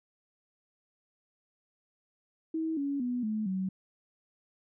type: tone with pitch steps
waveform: sine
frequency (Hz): 321.1 / 281.2 / 246.2 / 215.6 / 188.73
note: E4 / C#4 / B3 / A3 / F#3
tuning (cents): -45 / +25 / -5 / -35 / +35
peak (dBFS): -29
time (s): 2.54-3.69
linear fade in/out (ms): 5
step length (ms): 230
effects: none